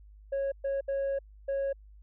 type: tone bursts at uneven times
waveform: sine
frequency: 550 Hz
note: C#5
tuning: 14 cents flat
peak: -25 dBFS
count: 4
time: 0.32-0.52 / 0.64-0.81 / 0.88-1.19 / 1.48-1.73 s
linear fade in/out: 10 ms
effects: tanh soft clip ceiling -27 dBFS + added 51 Hz sine -50 dBFS peak until 2.02 s